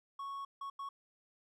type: tone bursts at uneven times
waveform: triangle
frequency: 1107 Hz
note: C#6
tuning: 3 cents flat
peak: -38 dBFS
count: 3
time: 0.19-0.45 / 0.61-0.7 / 0.79-0.89 s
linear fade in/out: 5 ms
effects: none